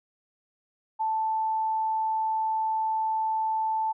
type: tone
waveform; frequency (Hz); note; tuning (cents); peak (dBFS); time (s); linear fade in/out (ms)
sine; 880; A5; 0; -24; 0.99-3.93; 20
effects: none